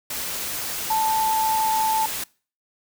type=tone in noise; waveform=sine; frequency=880 Hz; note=A5; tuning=in tune; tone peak=-19 dBFS; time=0.9-2.06 s; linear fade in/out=5 ms; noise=white; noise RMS=-29 dBFS; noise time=0.1-2.24 s; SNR=+7 dB; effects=noise-tail reverb RT60 0.4 s tail -24 dB re dry